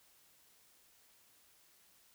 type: silence
effects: white hiss -67 dBFS RMS until 2.14 s